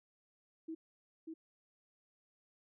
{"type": "tone with echo", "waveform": "sine", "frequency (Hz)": 322.7, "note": "E4", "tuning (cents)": -37, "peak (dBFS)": -40, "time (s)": [0.68, 0.75], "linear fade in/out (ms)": 10, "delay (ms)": 590, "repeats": 1, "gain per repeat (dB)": -3, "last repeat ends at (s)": 1.34, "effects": []}